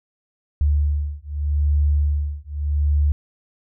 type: beating tone pair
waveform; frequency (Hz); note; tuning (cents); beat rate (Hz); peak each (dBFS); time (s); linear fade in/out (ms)
sine; 72.9 / 73.72; D2 / D2; -12 / +7; 0.82; -20 / -20; 0.61-3.12; 0
effects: none